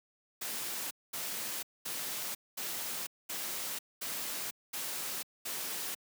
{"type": "noise bursts", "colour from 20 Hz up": "white", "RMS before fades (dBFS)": -38, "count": 8, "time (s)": [0.41, 5.95], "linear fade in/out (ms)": 10, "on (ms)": 500, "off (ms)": 220, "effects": ["high-pass 150 Hz 12 dB/octave"]}